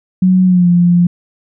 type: tone with pitch glide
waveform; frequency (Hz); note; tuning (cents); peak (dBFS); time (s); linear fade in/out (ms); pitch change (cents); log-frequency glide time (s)
sine; 185 to 174.82; F#3 to F3; 0 to +2; -6; 0.22-1.07; 5; -98; 0.45-0.68
effects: none